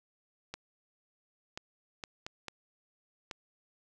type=clicks; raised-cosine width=0.2 ms; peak=-22 dBFS; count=6; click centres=0.54 / 1.575 / 2.038 / 2.265 / 2.483 / 3.312 s; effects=none